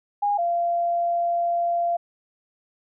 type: tone pair in turn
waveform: sine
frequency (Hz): 818 / 689.2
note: G#5 / F5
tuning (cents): -26 / -23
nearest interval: minor third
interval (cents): 297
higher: first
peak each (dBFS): -19 / -20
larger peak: first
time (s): 0.22-0.38 / 0.38-1.97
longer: second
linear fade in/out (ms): 10
effects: none